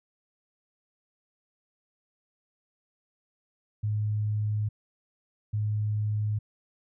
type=tone pair in turn; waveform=sine; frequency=105.9 / 105.9 Hz; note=G#2 / G#2; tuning=+34 / +34 cents; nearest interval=unison; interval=0 cents; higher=neither; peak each=-25 dBFS; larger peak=neither; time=3.83-4.69 / 5.53-6.39 s; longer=neither; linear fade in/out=10 ms; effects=none